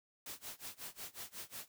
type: noise with tremolo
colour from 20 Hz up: white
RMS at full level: -45 dBFS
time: 0.26-1.68 s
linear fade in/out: 2 ms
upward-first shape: sine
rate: 5.5 Hz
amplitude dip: 95%
effects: none